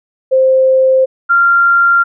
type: tone pair in turn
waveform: sine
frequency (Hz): 524 / 1386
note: C5 / F6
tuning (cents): +2 / -14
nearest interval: octave + perfect fourth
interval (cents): 1684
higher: second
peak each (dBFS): -6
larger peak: neither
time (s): 0.31-1.06 / 1.29-2.04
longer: neither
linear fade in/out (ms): 20
effects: none